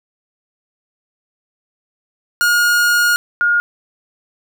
45% pulse / sine tone pair in turn, 1431 / 1425.4 Hz, F6 / F6, +42 / +35 cents, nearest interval unison, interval 7 cents, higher first, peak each -11 dBFS, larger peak neither, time 2.41-3.16 / 3.41-3.6 s, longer first, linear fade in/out 0 ms, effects none

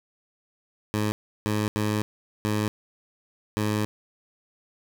15% pulse tone bursts at uneven times, 106 Hz, G#2, 36 cents sharp, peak -17 dBFS, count 5, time 0.94-1.12 / 1.46-1.68 / 1.76-2.02 / 2.45-2.68 / 3.57-3.85 s, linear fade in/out 0 ms, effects none

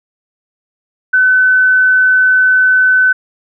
sine tone, 1512 Hz, F#6, 37 cents sharp, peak -6 dBFS, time 1.13-3.13 s, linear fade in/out 10 ms, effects none

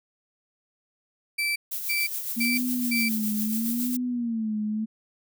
35% pulse tone bursts, 2327 Hz, D7, 17 cents flat, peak -22 dBFS, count 4, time 1.38-3.09 s, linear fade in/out 10 ms, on 180 ms, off 330 ms
violet noise with tremolo, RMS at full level -30 dBFS, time 1.71-3.97 s, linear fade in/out 10 ms, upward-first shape sine, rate 7.2 Hz, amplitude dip 45%
sine tone with vibrato, 230 Hz, A#3, 23 cents flat, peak -25 dBFS, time 2.36-4.86 s, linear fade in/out 20 ms, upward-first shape sine, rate 0.77 Hz, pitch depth 140 cents each way
effects none

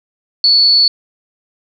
sine tone with amplitude modulation, 4435 Hz, C#8, in tune, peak -4 dBFS, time 0.44-0.88 s, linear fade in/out 2 ms, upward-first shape sine, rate 228 Hz, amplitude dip 55%, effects none

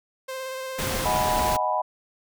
sawtooth tone with vibrato, 523.3 Hz, C5, in tune, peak -27 dBFS, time 0.28-1.05 s, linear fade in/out 10 ms, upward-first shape square, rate 17 Hz, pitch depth 13 cents each way
pink noise, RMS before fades -28 dBFS, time 0.78-1.57 s, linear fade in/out 10 ms
sine chord, G# minor seventh, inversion second, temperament equal, 622.3 / 740 / 830.6 / 987.8 Hz, D#5 / F#5 / G#5 / B5, 0 / 0 / 0 / 0 cents, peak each -28 / -28 / -29 / -25 dBFS, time 1.05-1.82 s, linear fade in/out 10 ms
effects none

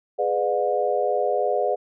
sine chord, G# diminished seventh, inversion none, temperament just, 415.3 / 498.4 / 598 / 717.6 Hz, G#4 / B4 / D5 / F5, 0 / +16 / +31 / +47 cents, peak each -26 / -25 / -25 / -25 dBFS, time 0.18-1.76 s, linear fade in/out 20 ms, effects none

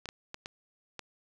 clicks, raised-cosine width 0.2 ms, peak -22 dBFS, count 5, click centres 0.057 / 0.089 / 0.344 / 0.459 / 0.993 s, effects none

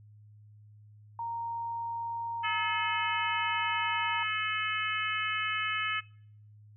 sine tone, 929 Hz, A#5, 6 cents flat, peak -33 dBFS, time 1.19-4.23 s, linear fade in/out 2 ms
harmonic tone, 430 Hz, A4, 40 cents flat, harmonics 3 / 4 / 5 / 6 / 7, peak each -34 / -35 / -36 / -37 / -37 dBFS, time 2.43-6.01 s, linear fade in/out 20 ms
effects noise-tail reverb RT60 0.6 s tail -21 dB re dry + added 105 Hz sine -52 dBFS peak until 6.76 s

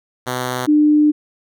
5% pulse / sine tone pair in turn, 126.1 / 299.9 Hz, B2 / D4, +36 / +36 cents, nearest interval octave + minor third, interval 1500 cents, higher second, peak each -9 dBFS, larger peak neither, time 0.26-0.67 / 0.67-1.12 s, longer second, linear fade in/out 20 ms, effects none

